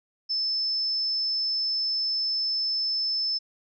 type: tone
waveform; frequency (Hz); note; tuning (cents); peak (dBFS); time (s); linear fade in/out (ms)
sine; 5260; E8; -5; -24; 0.29-3.39; 20
effects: none